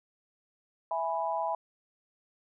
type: chord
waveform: sine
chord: E major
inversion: none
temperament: equal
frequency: 659.3 / 830.6 / 987.8 Hz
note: E5 / G#5 / B5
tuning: 0 / 0 / 0 cents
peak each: -33 dBFS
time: 0.91-1.55 s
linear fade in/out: 2 ms
effects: none